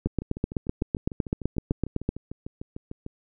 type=two click trains; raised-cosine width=3 ms; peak=-11 / -22 dBFS; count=17 / 21; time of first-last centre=0.06-2.09 / 0.07-3.064 s; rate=7.88 / 6.68 Hz; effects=none